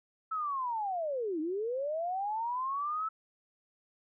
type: linear two-way sweep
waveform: sine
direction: down then up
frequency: 1318.5 to 299.6 to 1318.5 Hz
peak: -31 dBFS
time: 0.31-3.09 s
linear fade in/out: 10 ms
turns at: 1.4 s
effects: none